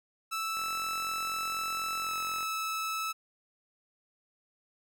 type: tone with pitch glide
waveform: sawtooth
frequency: 1317 to 1305.6 Hz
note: E6 to E6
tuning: -2 to -17 cents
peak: -28 dBFS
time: 0.31-3.13 s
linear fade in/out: 20 ms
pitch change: -15 cents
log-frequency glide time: 2.02-2.13 s
type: click train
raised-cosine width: 0.5 ms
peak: -32 dBFS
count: 83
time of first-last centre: 0.57-2.429 s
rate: 44.1 Hz
effects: none